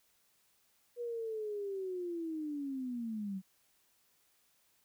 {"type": "linear sweep", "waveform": "sine", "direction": "down", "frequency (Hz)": [485.4, 185], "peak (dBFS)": -36, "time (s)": [0.96, 3.42], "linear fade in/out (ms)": 50, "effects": ["white hiss -72 dBFS RMS until 4.84 s"]}